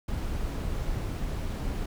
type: noise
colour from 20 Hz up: brown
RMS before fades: -31 dBFS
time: 0.08-1.86 s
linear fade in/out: 5 ms
effects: none